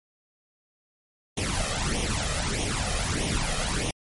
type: noise with flanger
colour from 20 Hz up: pink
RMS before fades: -27 dBFS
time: 1.37-3.91 s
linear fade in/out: 5 ms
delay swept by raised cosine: 0.32 to 1.62 ms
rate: 1.6 Hz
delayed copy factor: +0.7
effects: MP3 48 kbps